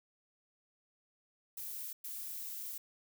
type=noise bursts at uneven times; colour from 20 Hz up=violet; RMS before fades=-43 dBFS; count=2; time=1.57-1.93 / 2.04-2.78 s; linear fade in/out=5 ms; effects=none